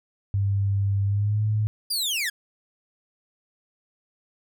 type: tone with pitch glide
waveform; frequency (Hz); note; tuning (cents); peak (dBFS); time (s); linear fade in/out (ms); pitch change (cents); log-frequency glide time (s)
sine; 99.3 to 107.04; G2 to A2; +23 to -47; -20; 0.34-1.67; 0; +130; 1.05-1.43
type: linear sweep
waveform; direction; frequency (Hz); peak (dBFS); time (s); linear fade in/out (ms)
sawtooth; down; 4926 to 1587; -21; 1.9-2.3; 10
effects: none